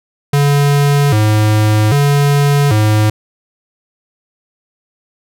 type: tone with vibrato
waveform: square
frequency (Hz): 123.7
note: B2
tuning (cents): +3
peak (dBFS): -9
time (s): 0.33-3.1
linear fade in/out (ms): 5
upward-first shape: square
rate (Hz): 0.63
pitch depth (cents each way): 250
effects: none